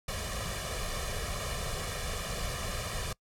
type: noise with comb filter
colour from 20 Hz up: pink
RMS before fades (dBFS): -35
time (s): 0.08-3.13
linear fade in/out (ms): 5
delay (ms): 1.7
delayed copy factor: +0.75
effects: noise-tail reverb RT60 0.1 s tail -24 dB re dry + low-pass 11000 Hz 12 dB/octave